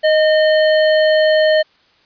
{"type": "tone with sample-and-hold", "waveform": "sine", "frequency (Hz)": 622.3, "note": "D#5", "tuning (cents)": 0, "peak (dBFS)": -9, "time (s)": [0.03, 1.63], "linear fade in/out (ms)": 20, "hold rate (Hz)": 2450, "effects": ["white hiss -54 dBFS RMS until 2.05 s", "resampled to 11025 Hz"]}